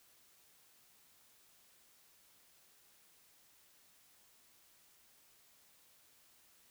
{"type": "silence", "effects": ["white hiss -67 dBFS RMS until 6.7 s"]}